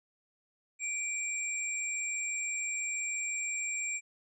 sine tone pair together, 2349 / 7505 Hz, D7 / A#8, 0 / +11 cents, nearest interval octave + minor sixth, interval 2011 cents, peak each -35 / -35 dBFS, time 0.79-4.01 s, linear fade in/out 50 ms, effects none

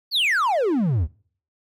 triangle exponential sweep, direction down, 4699 to 67.1 Hz, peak -16 dBFS, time 0.11-1.08 s, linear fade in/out 50 ms, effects noise-tail reverb RT60 0.5 s tail -24 dB re dry

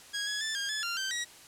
15% pulse tone with pitch steps, 1648 / 1679 / 1759 / 1617 / 1719 / 1388 / 1555 / 1910 Hz, G#6 / G#6 / A6 / G#6 / A6 / F6 / G6 / A#6, -14 / +18 / -1 / -47 / -41 / -11 / -14 / +42 cents, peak -25 dBFS, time 0.13-1.25 s, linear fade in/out 20 ms, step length 140 ms, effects white hiss -52 dBFS RMS until 1.47 s + low-pass 10000 Hz 12 dB/octave

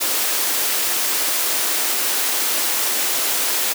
white high-pass noise, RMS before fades -20 dBFS, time 0-3.74 s, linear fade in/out 20 ms, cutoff 270 Hz, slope 24 dB/octave, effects none

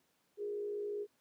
sine tone with frequency modulation, 413 Hz, G#4, 10 cents flat, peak -36 dBFS, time 0.37-1.07 s, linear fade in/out 50 ms, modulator 54.9 Hz, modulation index 0.46, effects pink hiss -75 dBFS RMS until 1.2 s + high-pass 150 Hz 12 dB/octave

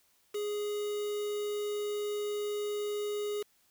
triangle tone with quantisation, 415.3 Hz, G#4, in tune, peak -30 dBFS, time 0.34-3.43 s, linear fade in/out 10 ms, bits 7, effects white hiss -69 dBFS RMS until 3.7 s

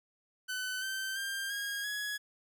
sawtooth tone with pitch steps, 1509 / 1549.6 / 1591.4 / 1634.2 / 1678.2 Hz, F#6 / G6 / G6 / G#6 / G#6, +34 / -20 / +26 / -28 / +18 cents, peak -31 dBFS, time 0.48-2.18 s, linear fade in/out 20 ms, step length 340 ms, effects none

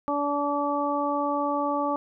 harmonic tone, 288.2 Hz, D4, 33 cents flat, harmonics 1 / 2 / 3 / 4, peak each -29 / -29 / -29 / -29 dBFS, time 0.08-1.96 s, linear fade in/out 0 ms, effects none

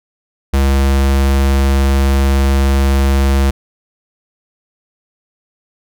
square tone, 68.2 Hz, C#2, 28 cents flat, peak -10 dBFS, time 0.53-3.51 s, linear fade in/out 10 ms, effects none

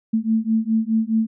sine beating tone pair, 220 / 224.8 Hz, A3 / A3, 0 / +37 cents, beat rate 4.8 Hz, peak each -20 dBFS, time 0.13-1.27 s, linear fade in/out 10 ms, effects none

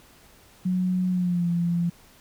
sine tone with pitch glide, 183.1 to 171.83 Hz, F#3 to F3, -18 to -28 cents, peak -21 dBFS, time 0.65-1.9 s, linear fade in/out 10 ms, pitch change -110 cents, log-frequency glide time 1.1-1.48 s, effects pink hiss -54 dBFS RMS until 2.2 s

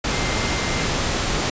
sine tone in noise, 2093 Hz, C7, in tune, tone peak -31 dBFS, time 0.12-0.86 s, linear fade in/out 5 ms, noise pink, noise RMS -22 dBFS, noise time 0.04-1.5 s, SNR -12 dB, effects resampled to 16000 Hz

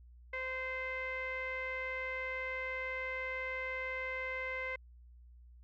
sawtooth tone with low-pass filter, 518 Hz, C5, 17 cents flat, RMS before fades -39 dBFS, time 0.33-4.76 s, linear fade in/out 5 ms, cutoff 2100 Hz, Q 6.9, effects added 60 Hz sine -54 dBFS peak until 5.63 s

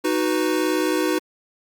square chord, B major, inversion first, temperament equal, 311.1 / 370 / 493.9 Hz, D#4 / F#4 / B4, 0 / 0 / 0 cents, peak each -23 / -24 / -27 dBFS, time 0.04-1.19 s, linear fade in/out 10 ms, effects Opus 48 kbps

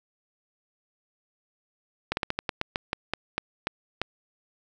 slowing click train, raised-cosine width 0.3 ms, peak -10 dBFS, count 13, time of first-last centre 2.12-4.016 s, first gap 51 ms, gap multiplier 1.19, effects none

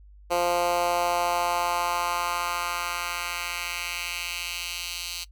10% pulse tone with high-pass filter sweep, 174.61 Hz, F3, in tune, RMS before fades -28 dBFS, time 0.3-5.25 s, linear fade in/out 20 ms, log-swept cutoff 490 to 3700 Hz, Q 1.7, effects noise-tail reverb RT60 0.1 s tail -21 dB re dry + added 50 Hz sine -47 dBFS peak until 5.31 s

